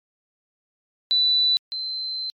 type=tone pair in turn; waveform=sine; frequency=3977 / 4086 Hz; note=B7 / C8; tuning=+11 / -42 cents; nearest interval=unison; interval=47 cents; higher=second; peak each=-16 / -26 dBFS; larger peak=first; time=1.11-1.57 / 1.72-2.3 s; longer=second; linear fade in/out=0 ms; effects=MP3 96 kbps